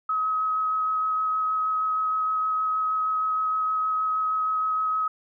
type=tone with vibrato; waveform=sine; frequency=1274 Hz; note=D#6; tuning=41 cents sharp; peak=-22 dBFS; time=0.09-5.08 s; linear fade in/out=5 ms; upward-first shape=sine; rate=6.4 Hz; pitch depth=9 cents each way; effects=none